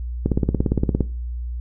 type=click train; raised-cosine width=3 ms; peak=-5 dBFS; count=14; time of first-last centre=0.26-1.007 s; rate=17.4 Hz; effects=noise-tail reverb RT60 0.3 s tail -17 dB re dry + added 60 Hz sine -25 dBFS peak until 1.6 s